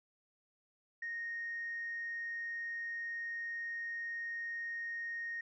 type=tone; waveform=sine; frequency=1859 Hz; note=A#6; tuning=5 cents flat; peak=-37 dBFS; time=1.02-5.41 s; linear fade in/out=5 ms; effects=tanh soft clip ceiling -33 dBFS